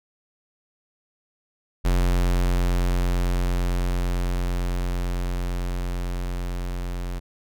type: tone with level ramp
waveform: square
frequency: 44.47 Hz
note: F1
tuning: 32 cents sharp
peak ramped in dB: -18 to -28 dBFS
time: 1.84-7.2 s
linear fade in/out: 20 ms
effects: none